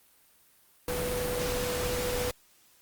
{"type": "tone in noise", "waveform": "sine", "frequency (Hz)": 493.9, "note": "B4", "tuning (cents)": 0, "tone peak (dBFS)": -31, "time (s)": [0.88, 2.31], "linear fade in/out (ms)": 2, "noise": "pink", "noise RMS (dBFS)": -33, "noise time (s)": [0.88, 2.31], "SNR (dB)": -1, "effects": ["white hiss -62 dBFS RMS until 2.81 s", "Opus 32 kbps"]}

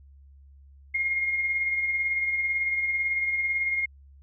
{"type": "tone with tremolo", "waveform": "sine", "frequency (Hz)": 2138, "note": "C7", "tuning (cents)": 37, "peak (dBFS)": -22, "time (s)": [0.94, 3.86], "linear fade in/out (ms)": 10, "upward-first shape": "sine", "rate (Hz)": 18, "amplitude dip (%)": 40, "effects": ["added 69 Hz sine -49 dBFS peak until 4.22 s"]}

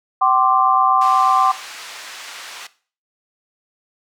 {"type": "chord", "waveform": "sine", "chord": "G suspended fourth", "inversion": "none", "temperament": "equal with one note detuned", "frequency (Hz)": [766.5, 1046.5, 1174.7], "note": ["G5", "C6", "D6"], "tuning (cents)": [-39, 0, 0], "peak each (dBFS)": -16, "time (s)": [0.21, 1.52], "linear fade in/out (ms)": 10}
{"type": "band-pass noise", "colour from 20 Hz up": "pink", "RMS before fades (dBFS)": -35, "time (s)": [1.01, 2.67], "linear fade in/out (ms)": 5, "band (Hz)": [1200, 6800], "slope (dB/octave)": 12}
{"effects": ["noise-tail reverb RT60 0.4 s tail -17 dB re dry"]}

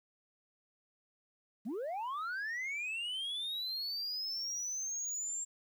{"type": "linear sweep", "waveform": "sine", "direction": "up", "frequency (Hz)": [187, 7459], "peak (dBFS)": -33, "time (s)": [1.65, 5.45], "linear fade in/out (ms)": 20, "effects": ["tanh soft clip ceiling -35 dBFS", "11-bit"]}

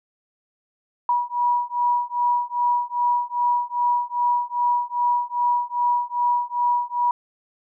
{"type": "beating tone pair", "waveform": "sine", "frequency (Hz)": [967, 969.5], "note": ["B5", "B5"], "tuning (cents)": [-37, -32], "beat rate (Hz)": 2.5, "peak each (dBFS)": -22, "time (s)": [1.09, 7.11], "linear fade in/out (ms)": 2, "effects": []}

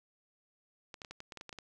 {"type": "clicks", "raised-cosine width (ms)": 0.2, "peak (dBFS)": -28, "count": 11, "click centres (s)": [0.942, 1.018, 1.048, 1.11, 1.204, 1.322, 1.373, 1.411, 1.493, 1.528, 1.587], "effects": []}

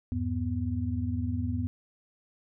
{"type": "tone cluster", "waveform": "sine", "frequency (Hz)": [83.6, 103.2, 247.1], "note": ["E2", "G#2", "B3"], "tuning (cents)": [25, -10, 1], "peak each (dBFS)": [-32, -32, -32], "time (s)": [0.12, 1.67], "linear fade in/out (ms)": 0, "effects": []}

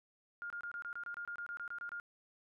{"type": "tone bursts", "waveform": "sine", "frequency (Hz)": 1413, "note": "F6", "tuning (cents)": 20, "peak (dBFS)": -40, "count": 15, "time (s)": [0.42, 1.999], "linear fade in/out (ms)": 0, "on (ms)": 81, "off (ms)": 26, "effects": []}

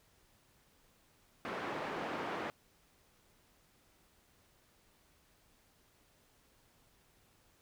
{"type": "band-pass noise", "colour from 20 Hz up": "pink", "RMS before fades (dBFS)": -40, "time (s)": [1.45, 2.5], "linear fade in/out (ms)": 0, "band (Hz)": [290, 1800], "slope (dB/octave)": 12, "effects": ["pink hiss -69 dBFS RMS until 7.61 s"]}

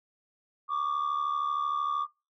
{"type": "tone pair together", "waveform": "sine", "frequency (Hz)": [1125, 1198], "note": ["C#6", "D6"], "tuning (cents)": [25, 34], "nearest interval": "minor second", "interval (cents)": 109, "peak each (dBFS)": -28, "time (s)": [0.68, 2.07], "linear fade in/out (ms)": 50, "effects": ["noise-tail reverb RT60 0.3 s tail -24 dB re dry", "tanh soft clip ceiling -24 dBFS"]}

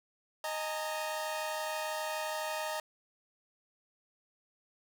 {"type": "chord", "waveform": "sawtooth", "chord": "D# suspended fourth", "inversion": "none", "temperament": "equal with one note detuned", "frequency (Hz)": [622.3, 830.6, 917.4], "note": ["D#5", "G#5", "A#5"], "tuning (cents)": [0, 0, -28], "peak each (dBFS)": [-33, -39, -35], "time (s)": [0.44, 2.8], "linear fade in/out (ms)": 2, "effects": []}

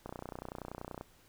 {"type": "click train", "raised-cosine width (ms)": 1, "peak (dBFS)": -27, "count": 30, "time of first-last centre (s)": [0.06, 1.011], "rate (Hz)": 30.5, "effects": ["pink hiss -64 dBFS RMS until 1.28 s"]}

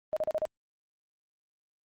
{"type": "tone bursts", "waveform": "sine", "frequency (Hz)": 622.3, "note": "D#5", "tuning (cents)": 0, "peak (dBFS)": -26, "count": 5, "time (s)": [0.13, 0.453], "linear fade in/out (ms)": 0, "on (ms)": 35, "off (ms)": 37, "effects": ["Opus 32 kbps"]}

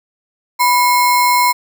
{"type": "tone with sample-and-hold", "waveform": "sine", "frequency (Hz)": 985, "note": "B5", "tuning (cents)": -5, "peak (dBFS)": -9, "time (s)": [0.59, 1.53], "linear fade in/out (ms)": 20, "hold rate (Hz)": 3150, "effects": []}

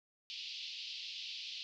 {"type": "band-pass noise", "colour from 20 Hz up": "pink", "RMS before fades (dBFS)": -45, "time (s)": [0.3, 1.63], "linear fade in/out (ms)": 0, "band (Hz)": [2700, 5000], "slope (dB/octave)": 48, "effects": []}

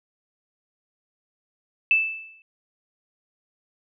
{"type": "tone with exponential decay", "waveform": "sine", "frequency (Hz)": 2637, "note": "E7", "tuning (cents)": 0, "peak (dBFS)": -13, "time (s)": [1.91, 2.42], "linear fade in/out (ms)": 1, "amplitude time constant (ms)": 110, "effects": []}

